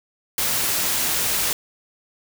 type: noise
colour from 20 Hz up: white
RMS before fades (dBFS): -22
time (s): 0.38-1.53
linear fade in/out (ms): 2
effects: none